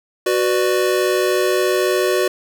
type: chord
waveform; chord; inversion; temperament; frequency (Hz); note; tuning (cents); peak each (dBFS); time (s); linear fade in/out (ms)
square; B minor; second; just; 370.4 / 493.9 / 592.7; F#4 / B4 / D5; +2 / 0 / +16; -18 / -22 / -22; 0.26-2.28; 5
effects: none